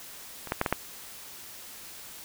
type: clicks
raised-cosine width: 0.5 ms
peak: -24 / -11 / -9 / -11 / -8 dBFS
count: 5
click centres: 0.473 / 0.521 / 0.614 / 0.662 / 0.726 s
effects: white hiss -45 dBFS RMS until 2.24 s